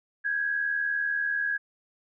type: tone pair together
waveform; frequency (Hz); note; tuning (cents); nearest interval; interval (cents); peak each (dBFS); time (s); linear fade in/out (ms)
sine; 1581.1 / 1661.2; G6 / G#6; +14 / 0; minor second; 86; -32 / -26; 0.24-1.58; 20
effects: none